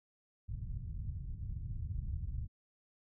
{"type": "low-pass noise", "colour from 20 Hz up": "white", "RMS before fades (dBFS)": -40, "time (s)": [0.48, 2.48], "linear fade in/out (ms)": 20, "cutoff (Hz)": 110, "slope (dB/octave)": 24, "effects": []}